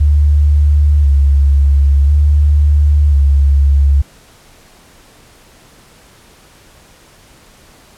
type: tone with vibrato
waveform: sine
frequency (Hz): 71.7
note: D2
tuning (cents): -41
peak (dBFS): -6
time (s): 0-4.02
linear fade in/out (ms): 10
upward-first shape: square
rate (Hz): 0.48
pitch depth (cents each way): 41
effects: pink hiss -44 dBFS RMS until 7.97 s + low-pass 12000 Hz 12 dB/octave